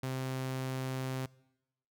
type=tone; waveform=sawtooth; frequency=130.81 Hz; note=C3; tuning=in tune; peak=-30 dBFS; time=0.03-1.26 s; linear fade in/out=5 ms; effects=noise-tail reverb RT60 0.9 s tail -23 dB re dry